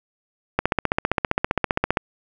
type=click train; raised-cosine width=0.5 ms; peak=-3 dBFS; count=22; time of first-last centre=0.59-1.972 s; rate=15.2 Hz; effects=none